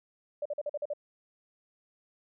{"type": "tone bursts", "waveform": "sine", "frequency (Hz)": 587.3, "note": "D5", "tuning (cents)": 0, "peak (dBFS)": -30, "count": 7, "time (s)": [0.42, 0.935], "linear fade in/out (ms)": 5, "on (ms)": 35, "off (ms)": 45, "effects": []}